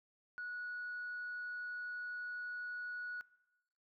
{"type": "tone", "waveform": "sine", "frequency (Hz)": 1464, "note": "F#6", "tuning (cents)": -19, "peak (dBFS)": -40, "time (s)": [0.38, 3.21], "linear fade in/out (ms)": 0, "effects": ["noise-tail reverb RT60 1.0 s tail -21 dB re dry", "tanh soft clip ceiling -37 dBFS"]}